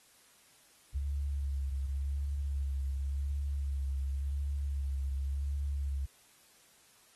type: tone with vibrato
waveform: sine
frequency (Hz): 69.4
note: C#2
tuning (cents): +3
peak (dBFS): -31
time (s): 0.94-6.06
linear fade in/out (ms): 10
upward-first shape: sine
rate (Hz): 0.91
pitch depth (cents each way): 34
effects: white hiss -63 dBFS RMS until 7.15 s + AAC 32 kbps